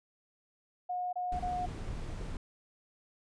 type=tone bursts; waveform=sine; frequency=722 Hz; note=F#5; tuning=43 cents flat; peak=-32 dBFS; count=3; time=0.89-1.662 s; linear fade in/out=10 ms; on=240 ms; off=26 ms
type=noise; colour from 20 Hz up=brown; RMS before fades=-39 dBFS; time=1.32-2.37 s; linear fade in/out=2 ms
effects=resampled to 22050 Hz